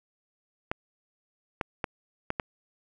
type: clicks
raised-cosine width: 0.5 ms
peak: -13 dBFS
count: 5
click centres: 0.715 / 1.612 / 1.842 / 2.304 / 2.398 s
effects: none